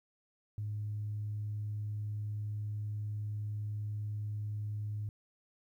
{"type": "tone", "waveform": "sine", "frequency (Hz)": 105.1, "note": "G#2", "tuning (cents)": 21, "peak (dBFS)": -34, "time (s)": [0.58, 5.09], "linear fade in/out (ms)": 0, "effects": ["tanh soft clip ceiling -30 dBFS", "12-bit"]}